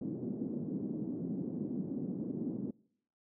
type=band-pass noise; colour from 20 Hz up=white; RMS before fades=-38 dBFS; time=0.01-2.71 s; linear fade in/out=5 ms; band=170 to 290 Hz; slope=24 dB/octave; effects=noise-tail reverb RT60 0.7 s tail -25 dB re dry